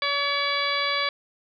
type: harmonic tone with a mistuned harmonic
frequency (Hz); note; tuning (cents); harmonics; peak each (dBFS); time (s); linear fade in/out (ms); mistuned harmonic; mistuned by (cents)
568; C#5; +42; 1 / 2 / 3 / 4 / 5 / 6 / 7 / 8; -32 / -28 / -32 / -28 / -40 / -30 / -33 / -33; 0.02-1.09; 2; 8; +48
effects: none